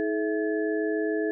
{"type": "tone cluster", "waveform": "sine", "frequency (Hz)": [319.9, 427.1, 659, 1717], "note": ["D#4", "G#4", "E5", "A6"], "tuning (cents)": [48, 48, -1, -43], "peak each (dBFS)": [-28, -27, -35, -36], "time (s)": [0, 1.31], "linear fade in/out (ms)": 0, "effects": []}